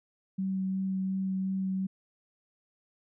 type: tone with vibrato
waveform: sine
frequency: 190.3 Hz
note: F#3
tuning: 49 cents sharp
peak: -28 dBFS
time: 0.38-1.87 s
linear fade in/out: 10 ms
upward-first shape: sine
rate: 2.8 Hz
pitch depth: 9 cents each way
effects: none